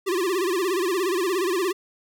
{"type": "tone with vibrato", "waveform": "square", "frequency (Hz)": 366.6, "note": "F#4", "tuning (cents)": -16, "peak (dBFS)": -22, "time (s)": [0.06, 1.73], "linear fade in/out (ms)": 20, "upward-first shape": "sine", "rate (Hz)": 17, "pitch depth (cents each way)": 140, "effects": []}